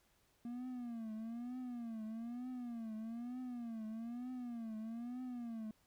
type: tone with vibrato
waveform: triangle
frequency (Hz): 235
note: A#3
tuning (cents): +14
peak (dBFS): -40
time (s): 0.45-5.71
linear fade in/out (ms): 2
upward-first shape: triangle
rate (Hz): 1.1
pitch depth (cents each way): 150
effects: pink hiss -74 dBFS RMS until 5.86 s